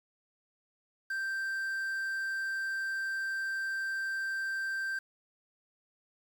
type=tone with quantisation; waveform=triangle; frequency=1568 Hz; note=G6; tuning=in tune; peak=-30 dBFS; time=1.1-4.99 s; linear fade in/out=5 ms; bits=9; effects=none